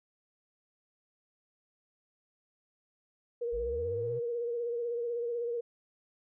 sine tone with vibrato, 473.3 Hz, A#4, 26 cents sharp, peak -31 dBFS, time 3.41-5.61 s, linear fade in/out 10 ms, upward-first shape sine, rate 16 Hz, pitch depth 36 cents each way
triangle linear sweep, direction up, 46.73 to 130.1 Hz, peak -37 dBFS, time 3.52-4.2 s, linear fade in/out 20 ms
effects none

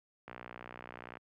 click train, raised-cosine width 0.5 ms, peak -30 dBFS, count 55, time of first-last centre 0.28-1.171 s, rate 60.6 Hz, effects high-pass 100 Hz 12 dB/octave

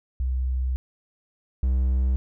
sine / triangle tone pair in turn, 63.9 / 64.2 Hz, C2 / C2, -40 / -32 cents, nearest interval unison, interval 8 cents, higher second, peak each -22 / -17 dBFS, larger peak second, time 0.2-0.76 / 1.63-2.16 s, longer first, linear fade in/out 0 ms, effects none

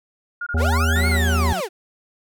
sine tone bursts, 1421 Hz, F6, 30 cents sharp, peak -24 dBFS, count 10, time 0.41-1.167 s, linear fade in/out 5 ms, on 55 ms, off 23 ms
harmonic tone, 80.3 Hz, E2, 45 cents flat, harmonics 1 / 3 / 5 / 7 / 9 / 10, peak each -17 / -27 / -31 / -34 / -36 / -37 dBFS, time 0.54-1.53 s, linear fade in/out 5 ms
35% pulse linear two-way sweep, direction up then down, 330 to 2217 to 330 Hz, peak -21 dBFS, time 0.57-1.69 s, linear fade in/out 50 ms, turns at 1.08 s
sawtooth tone with vibrato, 185 Hz, F#3, in tune, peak -25 dBFS, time 0.95-1.61 s, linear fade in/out 10 ms, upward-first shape triangle, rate 14 Hz, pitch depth 11 cents each way
effects none

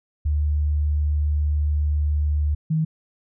sine tone pair in turn, 74.4 / 158.06 Hz, D2 / D#3, +23 / +28 cents, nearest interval octave + minor second, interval 1305 cents, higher second, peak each -18 dBFS, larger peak neither, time 0.25-2.55 / 2.7-2.85 s, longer first, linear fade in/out 10 ms, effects none

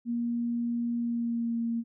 sine tone with pitch glide, 236.5 to 231.8 Hz, A#3 to A#3, +25 to -10 cents, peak -27 dBFS, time 0.05-1.84 s, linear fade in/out 50 ms, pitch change -35 cents, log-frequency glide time 0.97-1.59 s, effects none

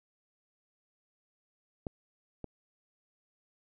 clicks, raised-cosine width 2 ms, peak -22 / -26 dBFS, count 2, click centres 1.868 / 2.443 s, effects none

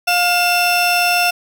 30% pulse tone pair together, 709 / 2683 Hz, F5 / E7, +26 / +30 cents, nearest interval octave + major seventh, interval 2304 cents, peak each -13 dBFS, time 0.07-1.31 s, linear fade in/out 10 ms, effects none

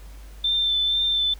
sine tone with vibrato, 3554 Hz, A7, 17 cents sharp, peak -19 dBFS, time 0.44-1.34 s, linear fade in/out 5 ms, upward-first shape sine, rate 2.1 Hz, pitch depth 19 cents each way, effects added 50 Hz sine -39 dBFS peak until 1.39 s + pink hiss -52 dBFS RMS until 1.39 s

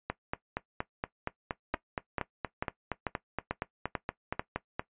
two click trains, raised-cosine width 0.5 ms, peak -16 / -15 dBFS, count 21 / 7, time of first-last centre 0.1-4.795 / 1.74-4.395 s, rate 4.26 / 2.26 Hz, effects noise-tail reverb RT60 0.1 s tail -17 dB re dry + resampled to 8000 Hz

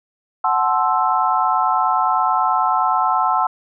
sine chord, F# half-diminished seventh, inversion none, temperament equal with one note detuned, 740 / 869.4 / 1046.5 / 1318.5 Hz, F#5 / A5 / C6 / E6, 0 / -21 / 0 / 0 cents, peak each -20 dBFS, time 0.44-3.47 s, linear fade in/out 5 ms, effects none

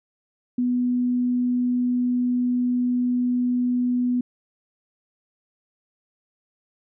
sine tone, 246.9 Hz, B3, in tune, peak -19 dBFS, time 0.58-4.21 s, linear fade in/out 5 ms, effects none

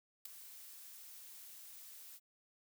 blue noise with ADSR envelope, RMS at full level -41 dBFS, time 0.25-2.2 s, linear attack 7 ms, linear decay 4 ms, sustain -13 dB, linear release 43 ms, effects none

